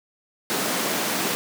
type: high-pass noise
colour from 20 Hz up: pink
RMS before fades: -25 dBFS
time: 0.5-1.35 s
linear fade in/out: 0 ms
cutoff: 190 Hz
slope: 24 dB/octave
effects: none